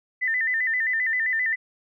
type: tone with vibrato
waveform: sine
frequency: 1900 Hz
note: A#6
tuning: 33 cents sharp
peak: -21 dBFS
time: 0.21-1.56 s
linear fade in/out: 20 ms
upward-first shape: square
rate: 7.6 Hz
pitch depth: 92 cents each way
effects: none